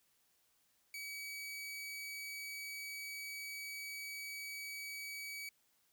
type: tone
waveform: sawtooth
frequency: 2276 Hz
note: C#7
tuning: 45 cents sharp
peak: -40 dBFS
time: 0.94-5.49 s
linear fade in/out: 2 ms
effects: white hiss -75 dBFS RMS until 5.92 s